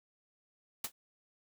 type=noise with exponential decay; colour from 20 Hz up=white; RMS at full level=-30 dBFS; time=0.84-0.92 s; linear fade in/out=5 ms; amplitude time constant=16 ms; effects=none